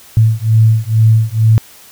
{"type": "beating tone pair", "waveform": "sine", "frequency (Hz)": [110, 112.2], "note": ["A2", "A2"], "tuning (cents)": [0, 34], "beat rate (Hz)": 2.2, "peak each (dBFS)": -10, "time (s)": [0.17, 1.58], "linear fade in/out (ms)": 0, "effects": ["white hiss -40 dBFS RMS until 1.91 s"]}